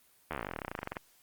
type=slowing click train; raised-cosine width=0.5 ms; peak=-20 dBFS; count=26; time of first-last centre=0.31-0.968 s; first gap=12 ms; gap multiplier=1.06; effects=white hiss -65 dBFS RMS until 1.22 s + Opus 32 kbps